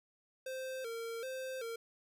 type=tone with vibrato; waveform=square; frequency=489.3 Hz; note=B4; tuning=16 cents flat; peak=-40 dBFS; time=0.46-1.76 s; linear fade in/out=5 ms; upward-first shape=square; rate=1.3 Hz; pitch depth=110 cents each way; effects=none